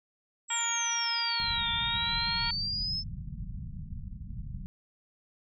sine exponential two-way sweep, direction down then up, 7770 to 3520 to 5300 Hz, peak -30 dBFS, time 0.48-3.04 s, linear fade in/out 50 ms, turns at 1.71 s
harmonic tone, 466.2 Hz, A#4, in tune, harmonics 2 / 3 / 4 / 5 / 6 / 7 / 8, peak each -36 / -38 / -40 / -38 / -44 / -36 / -48 dBFS, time 0.5-2.51 s, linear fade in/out 5 ms
pink low-pass noise, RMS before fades -39 dBFS, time 1.4-4.66 s, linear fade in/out 0 ms, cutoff 200 Hz, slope 48 dB/octave
effects none

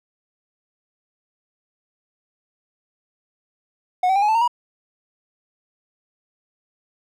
triangle tone with pitch steps, 730 / 764.5 / 800.7 / 838.5 / 878.2 / 919.7 / 963.2 Hz, F#5 / G5 / G5 / G#5 / A5 / A#5 / B5, -24 / -44 / +37 / +16 / -4 / -24 / -44 cents, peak -13 dBFS, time 4.03-4.478 s, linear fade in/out 5 ms, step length 64 ms, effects none

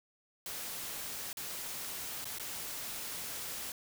white noise with dropouts, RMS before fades -41 dBFS, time 0.46-3.72 s, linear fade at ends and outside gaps 1 ms, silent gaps 1.329-1.371 / 2.244-2.254 / 2.385-2.397 s, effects none

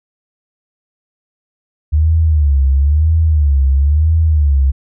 sine tone with vibrato, 73.9 Hz, D2, 11 cents sharp, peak -8 dBFS, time 1.92-4.72 s, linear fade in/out 20 ms, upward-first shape sine, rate 1 Hz, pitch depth 160 cents each way, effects none

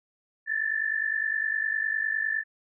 sine tone pair together, 1736 / 1785.8 Hz, A6 / A6, -24 / +25 cents, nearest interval unison, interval 49 cents, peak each -28 dBFS, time 0.46-2.44 s, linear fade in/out 50 ms, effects none

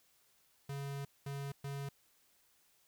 square tone bursts at uneven times, 139.8 Hz, C#3, 15 cents sharp, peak -40 dBFS, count 3, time 0.69-1.05 / 1.26-1.52 / 1.64-1.89 s, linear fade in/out 5 ms, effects white hiss -71 dBFS RMS until 2.87 s

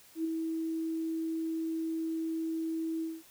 sine tone with ADSR envelope, 324.1 Hz, E4, 29 cents flat, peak -27 dBFS, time 0.15-3.23 s, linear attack 97 ms, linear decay 9 ms, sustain -4 dB, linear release 210 ms, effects white hiss -58 dBFS RMS until 3.3 s

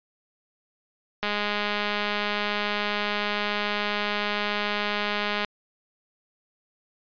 click train, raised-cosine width 0.3 ms, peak -11 dBFS, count 874, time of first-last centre 1.23-5.447 s, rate 207 Hz, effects resampled to 11025 Hz

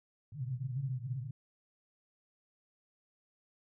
pink band-pass noise, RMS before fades -38 dBFS, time 0.32-1.31 s, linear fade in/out 5 ms, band 120 to 140 Hz, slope 96 dB/octave, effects none

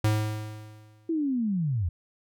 square tone with exponential decay, 107.3 Hz, A2, 43 cents flat, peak -20 dBFS, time 0.04-1.1 s, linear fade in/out 5 ms, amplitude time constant 230 ms
sine linear sweep, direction down, 336.5 to 76.9 Hz, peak -24 dBFS, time 1.09-1.89 s, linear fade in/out 5 ms
effects none

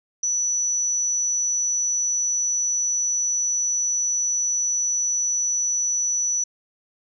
sine tone, 5930 Hz, F#8, 3 cents sharp, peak -20 dBFS, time 0.23-6.44 s, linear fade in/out 5 ms, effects none

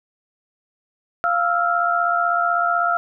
sine tone cluster, 695 / 1316 / 1392 Hz, F5 / E6 / F6, -9 / -3 / -6 cents, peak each -21 dBFS, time 1.24-2.97 s, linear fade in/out 0 ms, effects none

